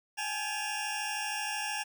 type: tone cluster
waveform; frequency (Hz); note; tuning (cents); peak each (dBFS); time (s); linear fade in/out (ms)
20% pulse; 797 / 850 / 2780; G5 / G#5 / F7; +28 / +40 / -9; -35 / -31 / -32; 0.17-1.84; 20
effects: 10-bit